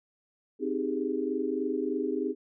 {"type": "chord", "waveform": "sine", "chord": "Ab major seventh", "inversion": "first", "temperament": "equal", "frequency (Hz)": [261.6, 311.1, 392, 415.3], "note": ["C4", "Eb4", "G4", "Ab4"], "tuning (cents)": [0, 0, 0, 0], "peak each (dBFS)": -33, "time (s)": [0.59, 2.35], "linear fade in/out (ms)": 50, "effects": []}